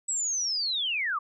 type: linear sweep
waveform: sine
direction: down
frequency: 7902 to 1094 Hz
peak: -26 dBFS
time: 0.08-1.19 s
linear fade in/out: 10 ms
effects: none